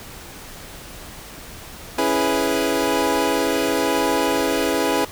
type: chord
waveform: 25% pulse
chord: C# minor seventh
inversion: none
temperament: equal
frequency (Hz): 277.2 / 329.6 / 415.3 / 493.9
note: C#4 / E4 / G#4 / B4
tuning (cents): 0 / 0 / 0 / 0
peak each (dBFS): -20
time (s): 1.98-5.05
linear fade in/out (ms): 5
effects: pink hiss -38 dBFS RMS until 5.11 s